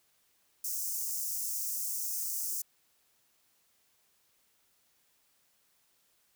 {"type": "high-pass noise", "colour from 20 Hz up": "white", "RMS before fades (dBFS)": -35, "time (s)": [0.64, 2.62], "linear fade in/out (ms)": 5, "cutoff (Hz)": 5500, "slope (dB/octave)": 48, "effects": ["white hiss -71 dBFS RMS until 6.35 s"]}